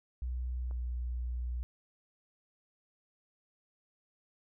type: tone with pitch glide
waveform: sine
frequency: 62 to 60.86 Hz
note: B1 to B1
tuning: +7 to -25 cents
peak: -33 dBFS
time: 0.22-1.63 s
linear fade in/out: 0 ms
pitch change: -32 cents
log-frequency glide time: 0.63-0.75 s
type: click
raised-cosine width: 1 ms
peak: -40 dBFS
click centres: 0.711 s
effects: none